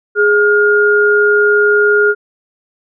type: tone pair together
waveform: sine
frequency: 415.7 / 1421.5 Hz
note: G#4 / F6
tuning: +2 / +30 cents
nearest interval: octave + major sixth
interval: 2128 cents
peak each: -10 dBFS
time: 0.15-2.15 s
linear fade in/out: 50 ms
effects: none